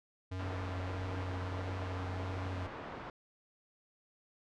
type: tone with vibrato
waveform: square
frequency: 92.5 Hz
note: F#2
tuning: in tune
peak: -38 dBFS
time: 0.31-2.67 s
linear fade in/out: 10 ms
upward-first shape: sine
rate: 1.6 Hz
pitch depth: 15 cents each way
type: low-pass noise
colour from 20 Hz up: white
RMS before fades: -45 dBFS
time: 0.39-3.1 s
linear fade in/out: 2 ms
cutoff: 1100 Hz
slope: 12 dB/octave
effects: low-pass 5000 Hz 12 dB/octave